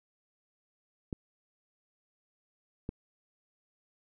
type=clicks; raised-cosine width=3 ms; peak=-22 dBFS; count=2; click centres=1.128 / 2.891 s; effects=none